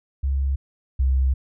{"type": "tone pair in turn", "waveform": "sine", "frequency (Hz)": [68.1, 65.77], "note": ["C#2", "C2"], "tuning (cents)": [-30, 10], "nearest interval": "minor second", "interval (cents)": 60, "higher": "first", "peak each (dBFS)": [-19, -16], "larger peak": "second", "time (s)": [[0.23, 0.56], [0.99, 1.34]], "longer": "second", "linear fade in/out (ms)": 10, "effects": []}